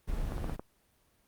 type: noise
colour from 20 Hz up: brown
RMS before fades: -34 dBFS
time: 0.07-0.57 s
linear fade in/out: 20 ms
type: clicks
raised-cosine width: 1 ms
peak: -24 dBFS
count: 5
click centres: 0.321 / 0.381 / 0.443 / 0.496 / 0.595 s
effects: pink hiss -70 dBFS RMS until 1.27 s + Opus 32 kbps